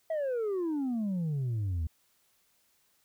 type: exponential sweep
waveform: sine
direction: down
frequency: 659.3 to 76.5 Hz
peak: -26 dBFS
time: 0.1-1.87 s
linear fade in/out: 5 ms
effects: tanh soft clip ceiling -28 dBFS + white hiss -70 dBFS RMS until 3.04 s